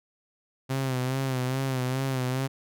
sawtooth tone with vibrato, 130.7 Hz, C3, 1 cent flat, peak -22 dBFS, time 0.69-2.48 s, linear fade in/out 20 ms, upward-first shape sine, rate 2.4 Hz, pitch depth 57 cents each way, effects none

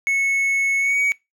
triangle tone with pitch glide, 2200 to 2253 Hz, C#7 to C#7, -14 to +28 cents, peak -15 dBFS, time 0.07-1.12 s, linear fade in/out 0 ms, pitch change +42 cents, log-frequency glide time 0.79-1 s, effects noise-tail reverb RT60 0.2 s tail -22 dB re dry

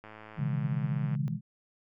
click train, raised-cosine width 0.5 ms, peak -32 dBFS, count 121, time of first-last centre 0.04-1.151 s, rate 108 Hz
sine chord, E major seventh, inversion second, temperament just, 123.61 / 154.51 / 164.81 / 206 Hz, B2 / D#3 / E3 / G#3, +2 / -12 / 0 / -14 cents, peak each -38 / -36 / -36 / -37 dBFS, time 0.36-1.41 s, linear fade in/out 50 ms
sine tone with pitch glide, 138.3 to 139.66 Hz, C#3 to C#3, -4 to +13 cents, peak -30 dBFS, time 0.39-1.28 s, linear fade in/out 0 ms, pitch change +17 cents, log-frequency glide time 0.6-0.91 s
effects none

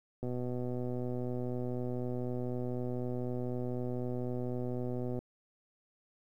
click train, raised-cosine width 2 ms, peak -25 dBFS, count 616, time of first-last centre 0.23-5.19 s, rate 124 Hz, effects 11-bit

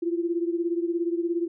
sine beating tone pair, 337.3 / 354.3 Hz, E4 / F4, +40 / +25 cents, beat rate 17 Hz, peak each -25 / -29 dBFS, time 0.02-1.48 s, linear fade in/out 10 ms, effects none

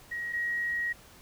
sine tone pair in turn, 1896 / 1896 Hz, A#6 / A#6, +29 / +29 cents, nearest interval unison, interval 0 cents, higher neither, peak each -32 / -28 dBFS, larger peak second, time 0.11-0.33 / 0.33-0.93 s, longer second, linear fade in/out 10 ms, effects pink hiss -54 dBFS RMS until 1.21 s

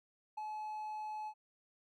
triangle tone with ADSR envelope, 856 Hz, A5, 48 cents flat, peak -34 dBFS, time 0.37-1.34 s, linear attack 11 ms, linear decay 7 ms, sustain -3 dB, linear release 66 ms, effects tanh soft clip ceiling -30 dBFS + MP3 64 kbps

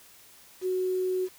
sine tone with quantisation, 370 Hz, F#4, in tune, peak -25 dBFS, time 0.61-1.29 s, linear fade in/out 50 ms, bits 8, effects white hiss -54 dBFS RMS until 1.38 s

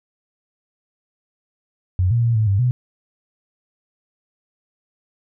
sine tone with pitch steps, 91.5 / 118 / 116.9 / 109.1 / 98.5 / 124.5 Hz, F#2 / A#2 / A#2 / A2 / G2 / B2, -19 / +22 / +5 / -14 / +9 / +14 cents, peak -14 dBFS, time 1.99-2.71 s, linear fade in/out 0 ms, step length 120 ms, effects none

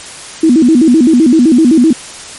sine tone with vibrato, 280.4 Hz, C#4, 20 cents sharp, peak -3 dBFS, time 0.43-1.93 s, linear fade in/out 5 ms, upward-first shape square, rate 7.8 Hz, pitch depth 240 cents each way, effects white hiss -28 dBFS RMS until 2.38 s + MP3 48 kbps

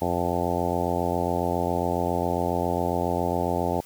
harmonic tone, 87.31 Hz, F2, in tune, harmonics 1 / 2 / 3 / 4 / 5 / 6 / 7 / 8 / 9 / 10, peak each -32 / -32 / -32 / -32 / -32 / -32 / -32 / -32 / -32 / -32 dBFS, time 0.01-3.81 s, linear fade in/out 10 ms, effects white hiss -50 dBFS RMS until 3.85 s

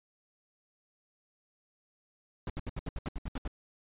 brown noise bursts, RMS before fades -35 dBFS, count 11, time 2.47-3.478 s, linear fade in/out 2 ms, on 28 ms, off 70 ms, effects resampled to 8000 Hz

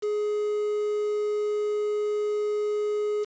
triangle tone with quantisation, 419.2 Hz, G#4, 16 cents sharp, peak -22 dBFS, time 0.02-3.25 s, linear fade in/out 20 ms, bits 7, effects resampled to 16000 Hz

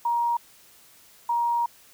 sine tone pair in turn, 944 / 944 Hz, A#5 / A#5, +22 / +22 cents, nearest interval unison, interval 0 cents, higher neither, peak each -21 / -21 dBFS, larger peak neither, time 0.05-0.37 / 1.29-1.66 s, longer second, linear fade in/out 5 ms, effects white hiss -54 dBFS RMS until 1.93 s

